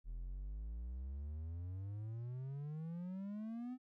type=exponential sweep; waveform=triangle; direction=up; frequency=39.81 to 258.3 Hz; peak=-40 dBFS; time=0.04-3.78 s; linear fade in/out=50 ms; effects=none